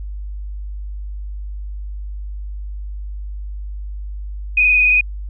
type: tone with frequency modulation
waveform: sine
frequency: 2489 Hz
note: D#7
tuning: in tune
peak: -10 dBFS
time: 4.57-5.01 s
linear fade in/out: 5 ms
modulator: 22.2 Hz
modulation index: 1.8
effects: added 50 Hz sine -25 dBFS peak until 5.29 s